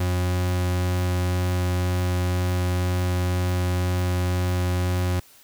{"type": "tone", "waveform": "40% pulse", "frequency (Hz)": 90.2, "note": "F#2", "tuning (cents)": -44, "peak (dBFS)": -20, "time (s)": [0, 5.2], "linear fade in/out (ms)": 5, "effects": ["white hiss -52 dBFS RMS until 5.43 s"]}